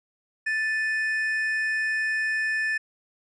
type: tone pair together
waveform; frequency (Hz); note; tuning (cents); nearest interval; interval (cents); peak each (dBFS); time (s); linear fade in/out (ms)
triangle; 1760 / 2489; A6 / D#7; 0 / 0; tritone; 600; -22 / -32; 0.46-2.78; 10
effects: resampled to 24000 Hz